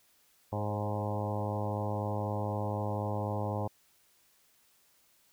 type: harmonic tone with a mistuned harmonic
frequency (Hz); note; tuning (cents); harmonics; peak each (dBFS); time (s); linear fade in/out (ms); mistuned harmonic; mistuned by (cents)
104; G#2; +3; 1 / 2 / 3 / 4 / 5 / 6 / 7 / 8 / 9 / 10; -34 / -40 / -43 / -43 / -39 / -42 / -43 / -41 / -44 / -47; 0.52-3.68; 10; 5; +24
effects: white hiss -67 dBFS RMS until 5.32 s